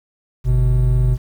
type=tone pair together; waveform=triangle; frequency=49.8 / 125.5 Hz; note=G1 / B2; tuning=+28 / +28 cents; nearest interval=octave + major third; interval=1600 cents; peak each=-13 dBFS; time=0.44-1.18 s; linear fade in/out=50 ms; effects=8-bit